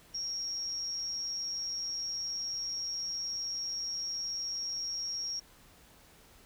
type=tone with amplitude modulation; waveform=sine; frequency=5588 Hz; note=F8; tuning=in tune; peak=-31 dBFS; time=0.14-5.4 s; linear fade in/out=10 ms; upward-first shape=sine; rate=181 Hz; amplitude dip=55%; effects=pink hiss -59 dBFS RMS until 6.45 s